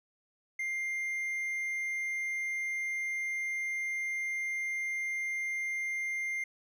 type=tone; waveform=triangle; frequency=2100 Hz; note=C7; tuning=6 cents sharp; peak=-30 dBFS; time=0.59-6.44 s; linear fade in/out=5 ms; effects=none